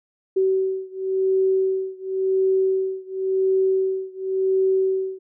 sine beating tone pair, 380.2 / 381.13 Hz, F#4 / G4, +47 / -49 cents, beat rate 0.93 Hz, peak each -21 / -22 dBFS, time 0.36-5.19 s, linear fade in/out 10 ms, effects none

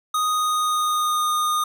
square tone with pitch glide, 1244.5 to 1226.7 Hz, D#6 to D#6, 0 to -25 cents, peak -20 dBFS, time 0.14-1.64 s, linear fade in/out 5 ms, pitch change -25 cents, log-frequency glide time 0.29-1.24 s, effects none

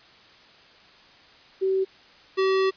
sine / square tone pair in turn, 382.3 / 382.3 Hz, G4 / G4, -43 / -43 cents, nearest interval unison, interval 0 cents, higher neither, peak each -20 dBFS, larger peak neither, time 1.61-1.85 / 2.37-2.71 s, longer second, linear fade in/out 20 ms, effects white hiss -52 dBFS RMS until 2.76 s + resampled to 11025 Hz

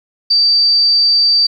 sine tone, 4645 Hz, D8, 20 cents flat, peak -8 dBFS, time 0.3-1.47 s, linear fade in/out 10 ms, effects 8-bit

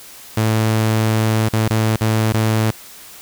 sawtooth tone with dropouts, 110 Hz, A2, in tune, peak -10 dBFS, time 0.37-2.71 s, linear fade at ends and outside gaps 5 ms, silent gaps 1.487-1.532 / 1.681-1.703 / 1.963-2.009 / 2.324-2.338 s, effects white hiss -39 dBFS RMS until 3.21 s

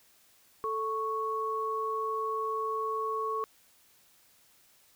sine tone pair together, 440.3 / 1107.4 Hz, A4 / C#6, +1 / -2 cents, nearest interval octave + major third, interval 1597 cents, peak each -34 / -31 dBFS, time 0.64-3.44 s, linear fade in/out 0 ms, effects white hiss -63 dBFS RMS until 4.95 s

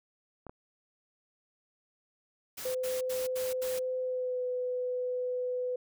clicks, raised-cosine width 1 ms, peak -30 dBFS, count 2, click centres 0.467 / 0.495 s
white noise bursts, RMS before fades -41 dBFS, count 5, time 2.57-3.794 s, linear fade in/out 10 ms, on 180 ms, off 81 ms
sine tone with pitch glide, 511 to 499.9 Hz, C5 to B4, -41 to +21 cents, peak -30 dBFS, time 2.65-5.76 s, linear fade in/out 5 ms, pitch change -38 cents, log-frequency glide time 3.99-4.45 s
effects none

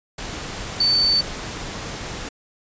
sine tone in noise, 4532 Hz, C#8, 37 cents sharp, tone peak -15 dBFS, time 0.8-1.21 s, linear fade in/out 5 ms, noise pink, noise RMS -31 dBFS, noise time 0.18-2.29 s, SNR +13 dB, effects resampled to 16000 Hz

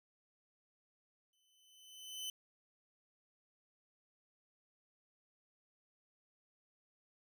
sawtooth tone with exponential growth, 3035 Hz, F#7, 43 cents sharp, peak -36 dBFS, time 1.33-2.3 s, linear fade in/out 2 ms, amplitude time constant 210 ms, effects none

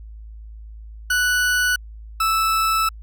40% pulse tone pair in turn, 1480 / 1313.6 Hz, F#6 / E6, 0 / -6 cents, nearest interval major second, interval 206 cents, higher first, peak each -16 dBFS, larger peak neither, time 1.1-1.76 / 2.2-2.89 s, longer second, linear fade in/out 5 ms, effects added 54 Hz sine -35 dBFS peak until 3.02 s

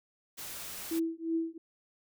white noise, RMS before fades -42 dBFS, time 0.37-1 s, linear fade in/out 20 ms
sine tone with tremolo, 328.1 Hz, E4, 8 cents flat, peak -26 dBFS, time 0.91-1.58 s, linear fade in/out 5 ms, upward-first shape triangle, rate 2.8 Hz, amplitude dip 100%
effects none

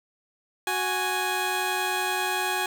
15% pulse tone pair together, 370 / 830.6 Hz, F#4 / G#5, 0 / 0 cents, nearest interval octave + major second, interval 1400 cents, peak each -23 / -20 dBFS, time 0.67-2.66 s, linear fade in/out 2 ms, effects none

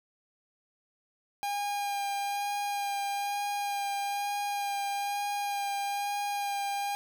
45% pulse tone with vibrato, 808 Hz, G#5, 48 cents flat, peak -30 dBFS, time 1.43-6.95 s, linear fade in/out 0 ms, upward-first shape sine, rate 1.1 Hz, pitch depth 14 cents each way, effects none

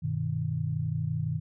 sine chord, G augmented, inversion none, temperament equal, 98 / 123.47 / 155.56 Hz, G2 / B2 / D#3, 0 / 0 / 0 cents, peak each -34 / -32 / -30 dBFS, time 0.02-1.4 s, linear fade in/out 20 ms, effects none

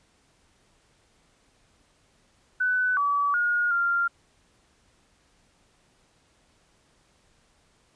sine tone with pitch steps, 1499 / 1145 / 1434 / 1391 Hz, F#6 / D6 / F6 / F6, +22 / -44 / +45 / -7 cents, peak -21 dBFS, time 2.6-4.08 s, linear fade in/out 10 ms, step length 370 ms, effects pink hiss -64 dBFS RMS until 7.95 s + resampled to 22050 Hz

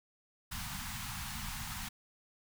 pink band-stop noise, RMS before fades -41 dBFS, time 0.51-1.89 s, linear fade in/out 10 ms, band 230 to 800 Hz, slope 48 dB/octave, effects none

